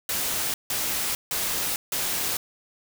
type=noise bursts; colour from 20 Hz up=white; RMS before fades=-27 dBFS; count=4; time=0.09-2.37 s; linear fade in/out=2 ms; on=450 ms; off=160 ms; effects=none